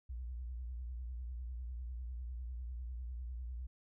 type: tone with vibrato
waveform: sine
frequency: 61 Hz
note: B1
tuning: 21 cents flat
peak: -40 dBFS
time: 0.09-3.67 s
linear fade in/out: 10 ms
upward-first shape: triangle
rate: 10 Hz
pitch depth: 140 cents each way
effects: none